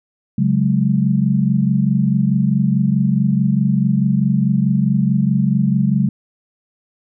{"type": "chord", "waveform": "sine", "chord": "C# suspended fourth", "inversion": "none", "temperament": "equal with one note detuned", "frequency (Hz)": [138.59, 185, 209.7], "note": ["C#3", "F#3", "G#3"], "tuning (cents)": [0, 0, 17], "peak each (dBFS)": -17, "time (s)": [0.38, 6.09], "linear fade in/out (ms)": 5, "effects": []}